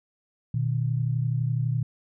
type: tone pair together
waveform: sine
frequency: 120.6 / 152.56 Hz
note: B2 / D#3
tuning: -41 / -34 cents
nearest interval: major third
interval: 407 cents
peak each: -24 / -28 dBFS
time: 0.54-1.83 s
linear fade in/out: 5 ms
effects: none